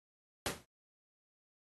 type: noise with exponential decay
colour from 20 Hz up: pink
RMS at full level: -31 dBFS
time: 0.46-0.65 s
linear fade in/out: 1 ms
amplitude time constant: 41 ms
effects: high-pass 80 Hz 12 dB/octave + AAC 32 kbps